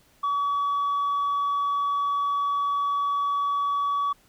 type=tone; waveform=sine; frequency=1137 Hz; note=C#6; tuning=44 cents sharp; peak=-20 dBFS; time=0.23-4.13 s; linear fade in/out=10 ms; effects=tanh soft clip ceiling -21 dBFS + pink hiss -60 dBFS RMS until 4.28 s